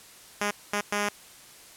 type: tone bursts at uneven times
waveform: 5% pulse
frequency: 205.7 Hz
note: G#3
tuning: 16 cents flat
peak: -14 dBFS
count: 3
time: 0.41-0.51 / 0.73-0.81 / 0.92-1.09 s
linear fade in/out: 5 ms
effects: white hiss -50 dBFS RMS until 1.76 s + low-pass 12000 Hz 12 dB/octave